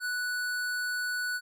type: tone with hard clipping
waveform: sine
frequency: 1480 Hz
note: F#6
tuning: in tune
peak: -31 dBFS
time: 0-1.41 s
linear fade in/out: 50 ms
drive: 17 dB
effects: none